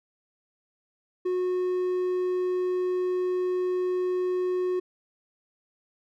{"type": "tone", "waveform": "triangle", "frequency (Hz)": 364.6, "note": "F#4", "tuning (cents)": -25, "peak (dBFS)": -22, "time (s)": [1.25, 4.8], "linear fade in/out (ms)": 10, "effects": []}